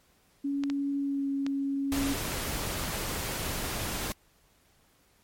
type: tone with pitch glide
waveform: sine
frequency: 280.4 to 276.4 Hz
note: C#4 to C#4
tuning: +20 to -5 cents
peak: -27 dBFS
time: 0.44-2.14 s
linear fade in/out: 10 ms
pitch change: -25 cents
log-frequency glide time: 0.98-1.29 s
type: clicks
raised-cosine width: 0.2 ms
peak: -20 dBFS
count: 6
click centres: 0.637 / 0.7 / 1.465 / 2.253 / 2.32 / 2.838 s
type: noise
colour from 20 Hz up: pink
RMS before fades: -33 dBFS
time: 1.92-4.12 s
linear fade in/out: 0 ms
effects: pink hiss -65 dBFS RMS until 5.23 s + MP3 64 kbps